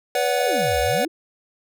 square chord, B minor, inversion none, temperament equal with one note detuned, 493.9 / 572.6 / 740 Hz, B4 / D5 / F#5, 0 / -44 / 0 cents, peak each -24 dBFS, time 0.15-1.05 s, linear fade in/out 2 ms
sine exponential two-way sweep, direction down then up, 816 to 59.2 to 359.2 Hz, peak -27 dBFS, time 0.38-1.08 s, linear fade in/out 10 ms, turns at 0.8 s
effects none

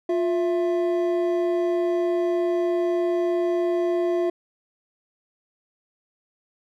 triangle tone pair together, 352.3 / 665.1 Hz, F4 / E5, +15 / +15 cents, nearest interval major seventh, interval 1100 cents, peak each -19 / -25 dBFS, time 0.09-4.3 s, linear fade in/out 5 ms, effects none

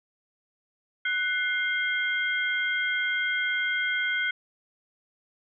sine tone cluster, 1489 / 2113 / 3225 Hz, F#6 / C7 / G7, +11 / +16 / +48 cents, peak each -27 / -28 / -34 dBFS, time 1.05-4.31 s, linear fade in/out 5 ms, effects none

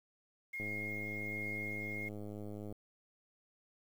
sine tone with tremolo, 2143 Hz, C7, 41 cents sharp, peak -38 dBFS, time 0.53-2.09 s, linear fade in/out 10 ms, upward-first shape triangle, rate 1.3 Hz, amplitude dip 25%
click train, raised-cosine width 2 ms, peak -33 dBFS, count 222, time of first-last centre 0.6-2.725 s, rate 104 Hz
effects 10-bit

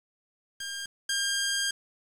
10% pulse tone pair in turn, 1606 / 1606 Hz, G6 / G6, +41 / +41 cents, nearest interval unison, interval 0 cents, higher neither, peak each -25 / -17 dBFS, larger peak second, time 0.6-0.86 / 1.09-1.71 s, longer second, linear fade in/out 5 ms, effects low-pass 9000 Hz 12 dB/octave + 8-bit

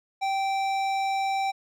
triangle tone with hard clipping, 779 Hz, G5, 11 cents flat, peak -26 dBFS, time 0.21-1.52 s, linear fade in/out 20 ms, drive 17 dB, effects none

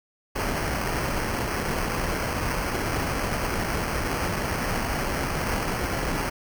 pink noise with sample-and-hold, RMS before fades -27 dBFS, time 0.35-6.3 s, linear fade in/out 10 ms, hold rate 3675 Hz, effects none

